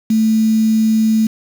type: tone with quantisation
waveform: sine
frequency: 220 Hz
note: A3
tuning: in tune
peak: -10 dBFS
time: 0.1-1.27 s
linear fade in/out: 5 ms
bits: 5
effects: none